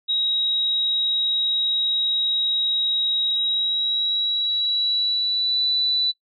sine tone with pitch glide, 3815 to 3972 Hz, A#7 to B7, +39 to +9 cents, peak -19 dBFS, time 0.08-6.12 s, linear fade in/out 20 ms, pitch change +70 cents, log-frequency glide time 3.26-5.62 s, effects noise-tail reverb RT60 0.1 s tail -17 dB re dry

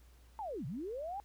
sine linear two-way sweep, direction down then up, 914 to 115.3 to 833 Hz, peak -38 dBFS, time 0.39-1.2 s, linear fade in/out 0 ms, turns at 0.66 s, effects added 60 Hz sine -58 dBFS peak until 1.24 s + pink hiss -68 dBFS RMS until 1.24 s

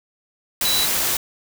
sine tone in noise, 3951 Hz, B7, in tune, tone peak -20 dBFS, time 0.65-0.85 s, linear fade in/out 2 ms, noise white, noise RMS -21 dBFS, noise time 0.61-1.17 s, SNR -2 dB, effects none

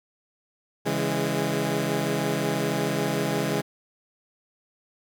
15% pulse chord, C# minor, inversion none, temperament equal with one note detuned, 138.59 / 164.81 / 205.1 Hz, C#3 / E3 / G#3, 0 / 0 / -21 cents, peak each -22 dBFS, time 0.85-3.62 s, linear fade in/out 20 ms, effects none

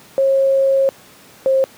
sine tone pair in turn, 541 / 532.6 Hz, C#5 / C5, -42 / +31 cents, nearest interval unison, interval 27 cents, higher first, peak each -11 dBFS, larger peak neither, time 0.18-0.89 / 1.46-1.64 s, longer first, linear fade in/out 0 ms, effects pink hiss -44 dBFS RMS until 1.77 s + high-pass 150 Hz 12 dB/octave

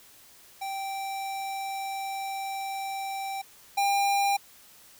square tone pair in turn, 781 / 799.3 Hz, G5 / G5, -7 / +33 cents, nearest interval unison, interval 40 cents, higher second, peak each -32 / -23 dBFS, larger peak second, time 0.61-3.42 / 3.77-4.37 s, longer first, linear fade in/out 10 ms, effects white hiss -54 dBFS RMS until 4.99 s

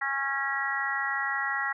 harmonic tone, 274.4 Hz, C#4, 17 cents flat, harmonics 3 / 4 / 5 / 6 / 7, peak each -35 / -36 / -34 / -34 / -30 dBFS, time 0.01-1.73 s, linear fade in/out 10 ms, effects none

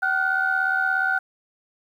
sine tone cluster, 762 / 1431 / 1508 Hz, G5 / F6 / F#6, -49 / +42 / +32 cents, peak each -26 / -23 / -22 dBFS, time 0.02-1.19 s, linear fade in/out 10 ms, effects tanh soft clip ceiling -11 dBFS + 9-bit

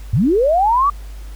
sine linear sweep, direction up, 84.9 to 1183 Hz, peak -11 dBFS, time 0.13-0.9 s, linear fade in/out 5 ms, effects added 50 Hz sine -29 dBFS peak until 1.35 s + pink hiss -46 dBFS RMS until 1.35 s

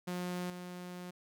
sawtooth tone with level steps, 179 Hz, F3, 43 cents sharp, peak -32 / -39 dBFS, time 0.07-1.11 s, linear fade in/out 10 ms, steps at 0.5 s, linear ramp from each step 2 ms, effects none

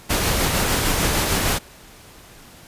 pink noise with tremolo, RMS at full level -19 dBFS, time 0.09-1.59 s, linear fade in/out 20 ms, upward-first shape sine, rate 6.6 Hz, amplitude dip 25%, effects pink hiss -45 dBFS RMS until 2.67 s + resampled to 32000 Hz

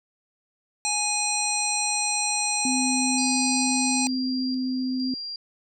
harmonic tone, 830.6 Hz, G#5, in tune, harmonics 1 / 3 / 5 / 7 / 9 / 10, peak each -30 / -30 / -30 / -30 / -30 / -30 dBFS, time 0.85-4.07 s, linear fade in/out 0 ms
sine tone, 256.4 Hz, C4, 35 cents flat, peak -24 dBFS, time 2.65-5.14 s, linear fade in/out 2 ms
sine tone with tremolo, 4764 Hz, D8, 24 cents sharp, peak -31 dBFS, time 3.18-5.36 s, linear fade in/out 2 ms, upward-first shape square, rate 1.1 Hz, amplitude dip 50%
effects none

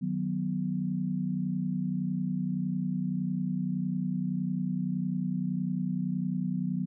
sine chord, B major, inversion first, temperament just, 154.34 / 185.21 / 246.9 Hz, D#3 / F#3 / B3, -14 / +2 / 0 cents, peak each -34 / -30 / -34 dBFS, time 0.01-6.86 s, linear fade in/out 20 ms, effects none

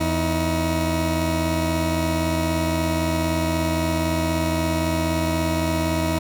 20% pulse tone pair together, 83.84 / 318.1 Hz, E2 / D#4, +30 / +38 cents, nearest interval octave + major seventh, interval 2308 cents, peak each -18 dBFS, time 0-6.19 s, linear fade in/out 10 ms, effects none

